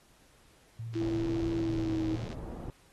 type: tone with vibrato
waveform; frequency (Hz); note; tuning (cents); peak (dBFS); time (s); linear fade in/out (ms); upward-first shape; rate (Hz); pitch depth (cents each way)
sine; 113.1; A2; +48; -36; 0.79-2.26; 5; triangle; 2.3; 30
type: click train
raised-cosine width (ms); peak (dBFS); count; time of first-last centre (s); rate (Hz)
0.2; -31; 114; 0.94-2.328; 81.4
type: tone with pitch glide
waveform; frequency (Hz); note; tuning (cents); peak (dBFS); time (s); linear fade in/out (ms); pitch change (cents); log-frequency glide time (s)
sine; 332.6 to 319.8; E4 to D#4; +16 to +48; -29; 0.95-2.16; 10; -68; 1.54-2.02
type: low-pass noise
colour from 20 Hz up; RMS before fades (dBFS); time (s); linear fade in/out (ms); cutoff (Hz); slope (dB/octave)
pink; -40; 1.01-2.7; 0; 540; 12
effects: pink hiss -63 dBFS RMS until 2.92 s + AAC 32 kbps